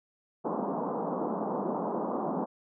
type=band-pass noise; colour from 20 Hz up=pink; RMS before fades=-32 dBFS; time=0.44-2.46 s; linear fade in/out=20 ms; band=180 to 1100 Hz; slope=48 dB/octave; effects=none